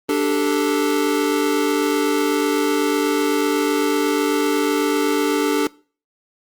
square chord, D suspended fourth, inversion none, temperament equal, 293.7 / 392 / 440 Hz, D4 / G4 / A4, 0 / 0 / 0 cents, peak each -20 / -24 / -22 dBFS, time 0.09-5.67 s, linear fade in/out 2 ms, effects noise-tail reverb RT60 0.4 s tail -22 dB re dry + Opus 24 kbps

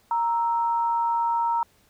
sine tone pair together, 932 / 1318 Hz, A#5 / E6, -1 / -1 cents, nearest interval tritone, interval 600 cents, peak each -21 / -32 dBFS, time 0.11-1.63 s, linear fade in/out 2 ms, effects pink hiss -61 dBFS RMS until 1.89 s

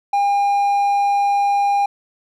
triangle tone, 806 Hz, G5, 48 cents sharp, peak -12 dBFS, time 0.13-1.86 s, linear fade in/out 5 ms, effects none

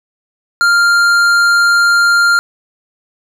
triangle tone with tanh clipping, 1396.9 Hz, F6, in tune, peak -9 dBFS, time 0.61-2.39 s, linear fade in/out 0 ms, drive 16 dB, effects none

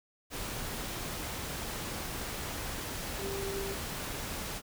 sine tone in noise, 393.4 Hz, G4, 6 cents sharp, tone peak -36 dBFS, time 3.18-3.76 s, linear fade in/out 50 ms, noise pink, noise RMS -38 dBFS, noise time 0.3-4.62 s, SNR -1 dB, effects none

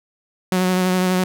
sawtooth tone with vibrato, 183.8 Hz, F#3, 11 cents flat, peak -12 dBFS, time 0.52-1.24 s, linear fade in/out 2 ms, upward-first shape sine, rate 12 Hz, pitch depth 19 cents each way, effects none

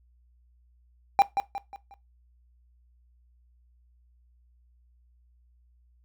triangle tone with echo, 795 Hz, G5, 24 cents sharp, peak -12 dBFS, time 1.19-1.22 s, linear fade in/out 0 ms, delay 180 ms, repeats 4, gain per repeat -8 dB, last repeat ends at 1.94 s, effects noise-tail reverb RT60 0.2 s tail -17 dB re dry + added 60 Hz sine -59 dBFS peak until 6.04 s

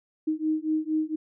sine beating tone pair, 310 / 314.3 Hz, D#4 / D#4, -6 / +18 cents, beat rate 4.3 Hz, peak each -27 dBFS, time 0.27-1.16 s, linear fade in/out 10 ms, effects none

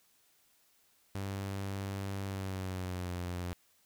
sawtooth tone with pitch glide, 98 to 88.83 Hz, G2 to F2, 0 to +30 cents, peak -32 dBFS, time 1.15-3.53 s, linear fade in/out 0 ms, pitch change -170 cents, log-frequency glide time 2.25-3.14 s, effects white hiss -69 dBFS RMS until 3.85 s

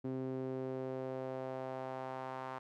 sawtooth tone with band-pass filter sweep, 130.81 Hz, C3, in tune, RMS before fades -41 dBFS, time 0.04-2.59 s, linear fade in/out 10 ms, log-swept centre 310 to 1000 Hz, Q 2, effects none

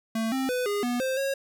square tone with pitch steps, 224 / 264.4 / 500 / 409.6 / 243.6 / 524 / 546 Hz, A3 / C4 / B4 / G#4 / B3 / C5 / C#5, +31 / +18 / +21 / -24 / -24 / +2 / -26 cents, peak -26 dBFS, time 0.15-1.34 s, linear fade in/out 5 ms, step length 170 ms, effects none

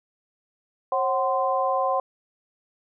sine tone cluster, 538 / 750 / 1038 Hz, C5 / F#5 / C6, +48 / +23 / -14 cents, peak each -25 dBFS, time 0.92-2 s, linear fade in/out 2 ms, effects none

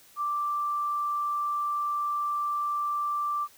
sine tone, 1174.7 Hz, D6, in tune, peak -26 dBFS, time 0.16-3.48 s, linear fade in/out 50 ms, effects white hiss -56 dBFS RMS until 3.57 s

